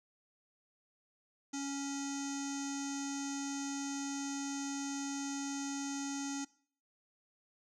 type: tone with low-pass filter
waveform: square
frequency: 278.5 Hz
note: C#4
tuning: 8 cents sharp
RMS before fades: -39 dBFS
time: 1.53-6.45 s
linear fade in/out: 10 ms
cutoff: 6600 Hz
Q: 9.8
effects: noise-tail reverb RT60 0.5 s tail -22 dB re dry